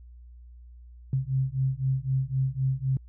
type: beating tone pair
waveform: sine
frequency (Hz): 130.81 / 134.71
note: C3 / C#3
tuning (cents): 0 / -49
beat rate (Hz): 3.9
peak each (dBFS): -27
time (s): 1.13-2.97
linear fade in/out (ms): 2
effects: added 60 Hz sine -45 dBFS peak until 3.08 s